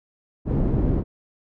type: low-pass noise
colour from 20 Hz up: pink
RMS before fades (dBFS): -21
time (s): 0.45-1.04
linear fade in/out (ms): 50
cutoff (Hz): 330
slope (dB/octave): 12
effects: none